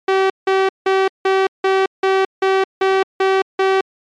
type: tone bursts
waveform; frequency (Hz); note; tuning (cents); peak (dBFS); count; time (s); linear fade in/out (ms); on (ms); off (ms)
sawtooth; 383.6; G4; -37; -8; 10; 0.08-3.81; 5; 220; 170
effects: low-pass 3000 Hz 12 dB/octave + MP3 96 kbps